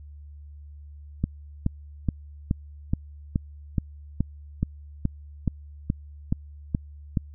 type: click train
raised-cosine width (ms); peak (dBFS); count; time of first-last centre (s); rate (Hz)
5; -10; 15; 1.24-7.172; 2.36
effects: added 73 Hz sine -41 dBFS peak until 7.34 s